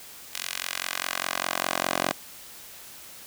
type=tone with high-pass filter sweep; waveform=10% pulse; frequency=44.96 Hz; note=F#1; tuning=49 cents flat; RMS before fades=-30 dBFS; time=0.33-2.12 s; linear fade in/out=10 ms; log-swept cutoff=2800 to 490 Hz; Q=0.81; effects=white hiss -45 dBFS RMS until 3.26 s